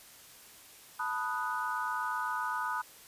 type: chord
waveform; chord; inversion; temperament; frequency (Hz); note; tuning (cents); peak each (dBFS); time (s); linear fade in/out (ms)
sine; B dominant seventh; third; equal; 880 / 987.8 / 1244.5 / 1480; A5 / B5 / D#6 / F#6; 0 / 0 / 0 / 0; -39 / -36 / -36 / -37; 0.99-2.82; 10
effects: white hiss -54 dBFS RMS until 3.07 s + resampled to 32000 Hz